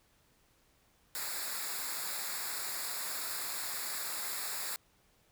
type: noise with comb filter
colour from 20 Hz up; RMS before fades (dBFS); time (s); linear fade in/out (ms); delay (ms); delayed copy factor
white; -38; 1.15-4.76; 0; 0.33; -0.75
effects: pink hiss -69 dBFS RMS until 5.31 s